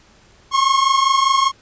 45% pulse tone pair together, 1068 / 1093 Hz, C6 / C#6, +35 / -25 cents, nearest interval unison, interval 40 cents, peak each -17 / -15 dBFS, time 0.51-1.52 s, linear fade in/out 50 ms, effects pink hiss -51 dBFS RMS until 1.61 s + resampled to 16000 Hz

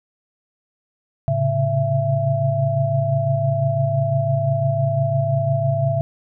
sine tone cluster, 110.6 / 132.8 / 138.7 / 668 Hz, A2 / C3 / C#3 / E5, +9 / +26 / +1 / +23 cents, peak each -23 / -27 / -20 / -21 dBFS, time 1.28-6.01 s, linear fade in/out 0 ms, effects none

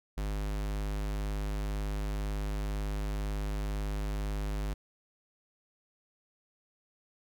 square tone, 51 Hz, G#1, 31 cents flat, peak -32 dBFS, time 0.17-4.74 s, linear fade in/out 10 ms, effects none

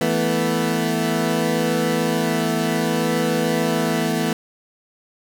20% pulse chord, E suspended fourth, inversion none, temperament equal, 164.81 / 220 / 246.9 Hz, E3 / A3 / B3, 0 / 0 / 0 cents, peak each -18 dBFS, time 0.01-4.33 s, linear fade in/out 2 ms, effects none

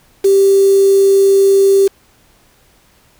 sine tone with quantisation, 392 Hz, G4, in tune, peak -6 dBFS, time 0.24-1.88 s, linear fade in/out 10 ms, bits 4, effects pink hiss -51 dBFS RMS until 3.19 s

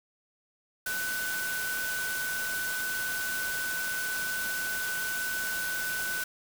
sine tone in noise, 1500 Hz, F#6, 23 cents sharp, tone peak -31 dBFS, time 0.86-6.24 s, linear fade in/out 5 ms, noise white, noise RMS -36 dBFS, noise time 0.86-6.24 s, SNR +2 dB, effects none

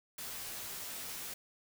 white noise with comb filter, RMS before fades -43 dBFS, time 0.18-1.34 s, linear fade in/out 5 ms, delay 14 ms, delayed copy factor -0.75, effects none

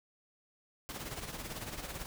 pink noise with tremolo, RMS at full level -40 dBFS, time 0.89-2.06 s, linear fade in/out 0 ms, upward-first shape sine, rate 18 Hz, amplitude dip 60%, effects none

